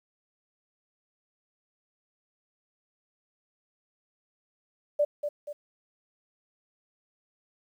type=tone with echo; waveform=sine; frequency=587.3 Hz; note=D5; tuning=in tune; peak=-20 dBFS; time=4.99-5.05 s; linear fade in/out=10 ms; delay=240 ms; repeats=2; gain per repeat=-7 dB; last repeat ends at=5.53 s; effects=10-bit